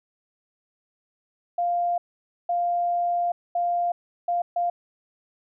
sine tone bursts at uneven times, 698.5 Hz, F5, in tune, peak -21 dBFS, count 5, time 1.58-1.98 / 2.49-3.32 / 3.55-3.92 / 4.28-4.42 / 4.56-4.7 s, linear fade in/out 5 ms, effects none

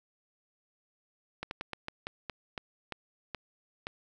slowing click train, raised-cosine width 0.3 ms, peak -20 dBFS, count 11, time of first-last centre 1.43-3.869 s, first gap 81 ms, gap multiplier 1.23, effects none

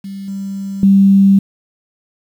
sine tone with level steps, 196 Hz, G3, in tune, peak -24 / -20 / -5 dBFS, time 0.04-1.39 s, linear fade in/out 5 ms, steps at 0.28 / 0.83 s, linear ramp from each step 2 ms, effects 7-bit

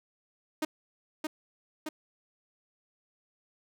sawtooth tone with echo, 309.8 Hz, D#4, 7 cents flat, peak -24 dBFS, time 0.62-0.65 s, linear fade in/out 5 ms, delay 620 ms, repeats 2, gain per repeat -3 dB, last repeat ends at 1.89 s, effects none

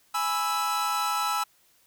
45% pulse chord, E major, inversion first, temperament equal, 830.6 / 987.8 / 1318.5 Hz, G#5 / B5 / E6, 0 / 0 / 0 cents, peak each -31 / -32 / -27 dBFS, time 0.14-1.44 s, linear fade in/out 10 ms, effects white hiss -63 dBFS RMS until 1.86 s

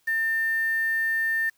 sine tone with quantisation, 1800 Hz, A6, 39 cents sharp, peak -22 dBFS, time 0.07-1.5 s, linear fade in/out 10 ms, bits 7, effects white hiss -67 dBFS RMS until 1.57 s

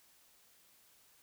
silence, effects white hiss -66 dBFS RMS until 1.22 s

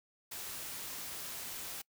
white noise, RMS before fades -43 dBFS, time 0.31-1.82 s, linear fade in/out 10 ms, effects noise-tail reverb RT60 0.1 s tail -25 dB re dry

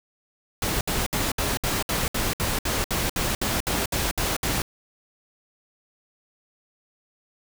pink noise bursts, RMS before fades -25 dBFS, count 16, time 0.62-4.62 s, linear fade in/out 2 ms, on 190 ms, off 64 ms, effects none

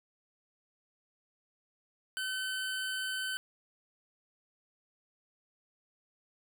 25% pulse tone, 1525 Hz, G6, 48 cents flat, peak -30 dBFS, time 2.17-3.37 s, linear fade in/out 0 ms, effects none

